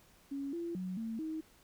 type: tone with pitch steps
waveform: sine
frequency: 277.7 / 340 / 184.5 / 225.3 / 316 Hz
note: C#4 / F4 / F#3 / A3 / D#4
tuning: +3 / -46 / -5 / +41 / +27 cents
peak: -36 dBFS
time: 0.31-1.41 s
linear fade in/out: 10 ms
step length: 220 ms
effects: pink hiss -64 dBFS RMS until 1.63 s